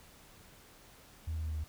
sine tone with pitch steps, 80.3 / 79.19 / 78.1 / 77.03 Hz, E2 / D#2 / D#2 / D#2, -45 / +31 / +7 / -17 cents, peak -32 dBFS, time 1.27-1.642 s, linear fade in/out 10 ms, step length 93 ms, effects tanh soft clip ceiling -31 dBFS + pink hiss -58 dBFS RMS until 1.68 s

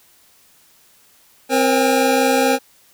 square tone cluster, 261.8 / 472.8 / 536 / 810 Hz, C4 / A#4 / C5 / G#5, +1 / +24 / +42 / -43 cents, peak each -20 dBFS, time 1.49-2.59 s, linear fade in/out 50 ms, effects white hiss -53 dBFS RMS until 2.93 s

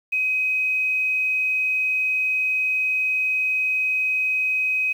sine tone with quantisation, 2524 Hz, D#7, 24 cents sharp, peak -19 dBFS, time 0.12-4.93 s, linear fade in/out 10 ms, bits 8, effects none

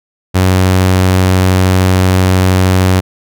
sawtooth tone, 93 Hz, F#2, 9 cents sharp, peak -3 dBFS, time 0.34-3.01 s, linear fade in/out 20 ms, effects none

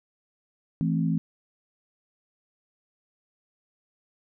sine chord, A minor, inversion second, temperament just, 165 / 220 / 264 Hz, E3 / A3 / C4, +2 / 0 / +16 cents, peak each -24 / -29 / -29 dBFS, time 0.81-1.18 s, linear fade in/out 0 ms, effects none

